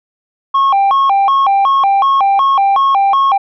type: tone with vibrato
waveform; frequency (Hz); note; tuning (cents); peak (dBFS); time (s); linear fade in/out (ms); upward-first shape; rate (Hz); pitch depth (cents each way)
sine; 929; A#5; -6; -5; 0.54-3.38; 10; square; 2.7; 280
effects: tanh soft clip ceiling -7 dBFS